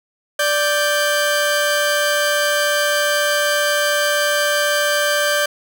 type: tone pair together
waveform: sawtooth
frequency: 587.3 / 1568 Hz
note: D5 / G6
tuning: 0 / 0 cents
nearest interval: octave + perfect fourth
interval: 1700 cents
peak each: -14 / -15 dBFS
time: 0.39-5.46 s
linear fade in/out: 5 ms
effects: none